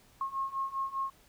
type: beating tone pair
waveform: sine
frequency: 1078 / 1083 Hz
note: C#6 / C#6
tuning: -49 / -41 cents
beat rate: 5 Hz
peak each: -36 / -34 dBFS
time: 0.21-1.1 s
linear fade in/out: 2 ms
effects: pink hiss -62 dBFS RMS until 1.28 s